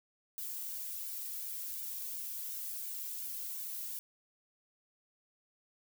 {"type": "noise with flanger", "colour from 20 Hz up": "violet", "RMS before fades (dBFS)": -41, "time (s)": [0.38, 3.99], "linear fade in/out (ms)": 0, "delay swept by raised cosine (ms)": [1.5, 2.34], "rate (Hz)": 2.8, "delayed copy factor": -0.8, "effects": []}